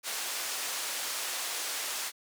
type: band-pass noise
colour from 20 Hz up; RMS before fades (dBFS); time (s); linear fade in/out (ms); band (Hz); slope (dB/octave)
white; -35; 0.03-2.12; 50; 520 to 9600; 12
effects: none